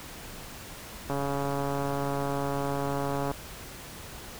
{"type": "click train", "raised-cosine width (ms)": 1, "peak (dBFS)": -17, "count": 311, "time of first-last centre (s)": [1.1, 3.314], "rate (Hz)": 140, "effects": ["pink hiss -43 dBFS RMS until 4.39 s"]}